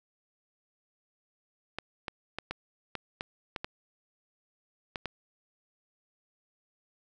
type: clicks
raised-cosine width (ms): 0.3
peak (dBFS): -18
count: 10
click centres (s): 1.786 / 2.082 / 2.386 / 2.51 / 2.953 / 3.209 / 3.562 / 3.645 / 4.958 / 5.057
effects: none